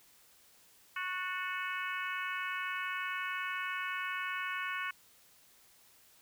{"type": "harmonic tone with a mistuned harmonic", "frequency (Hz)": 368.8, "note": "F#4", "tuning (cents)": -6, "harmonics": [3, 4, 5, 6, 7, 8], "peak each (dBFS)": [-40, -39, -43, -42, -44, -48], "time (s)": [0.96, 4.91], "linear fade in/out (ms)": 5, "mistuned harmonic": 5, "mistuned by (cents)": -46, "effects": ["white hiss -63 dBFS RMS until 6.21 s"]}